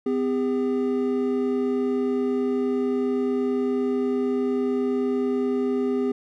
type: tone pair together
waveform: triangle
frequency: 254.1 / 403.3 Hz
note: B3 / G4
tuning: +49 / +49 cents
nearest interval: minor sixth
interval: 800 cents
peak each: -22 dBFS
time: 0.06-6.12 s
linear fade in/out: 5 ms
effects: none